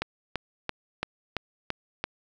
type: click train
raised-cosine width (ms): 0.3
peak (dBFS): -12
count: 7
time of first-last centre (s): 0.02-2.04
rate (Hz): 2.97
effects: none